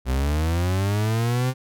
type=linear sweep; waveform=40% pulse; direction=up; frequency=61.74 to 130.81 Hz; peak=-19 dBFS; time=0.05-1.54 s; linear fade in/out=50 ms; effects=none